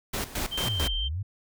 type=noise with tremolo; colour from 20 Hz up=pink; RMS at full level=-30 dBFS; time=0.13-0.88 s; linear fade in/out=10 ms; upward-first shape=square; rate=4.5 Hz; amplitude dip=80%
type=tone; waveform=sine; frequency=3136 Hz; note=G7; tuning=in tune; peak=-29 dBFS; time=0.51-1.09 s; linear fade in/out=20 ms
type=linear two-way sweep; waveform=sine; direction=down then up; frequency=127.9 to 36.56 to 105.7 Hz; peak=-28 dBFS; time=0.65-1.23 s; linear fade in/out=10 ms; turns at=0.95 s
effects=none